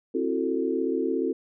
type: chord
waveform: sine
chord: F# half-diminished seventh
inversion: second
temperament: just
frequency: 266.4 / 333 / 370 / 444 Hz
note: C4 / E4 / F#4 / A4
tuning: +31 / +18 / 0 / +16 cents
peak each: -29 dBFS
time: 0.14-1.33 s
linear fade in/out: 10 ms
effects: none